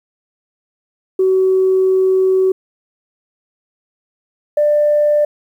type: tone pair in turn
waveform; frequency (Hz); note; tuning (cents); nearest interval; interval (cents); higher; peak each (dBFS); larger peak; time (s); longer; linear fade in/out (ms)
sine; 377.1 / 593.4; F#4 / D5; +33 / +18; minor sixth; 785; second; -9; neither; 1.19-2.52 / 4.57-5.25; first; 5
effects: tanh soft clip ceiling -5 dBFS + 8-bit